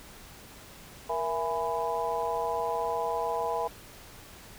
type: harmonic tone with a mistuned harmonic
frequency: 166.1 Hz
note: E3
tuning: 13 cents sharp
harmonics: 3 / 4 / 5 / 6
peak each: -33 / -33 / -33 / -33 dBFS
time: 1.09-3.68 s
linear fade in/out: 10 ms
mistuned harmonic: 3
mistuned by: -91 cents
effects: pink hiss -49 dBFS RMS until 4.58 s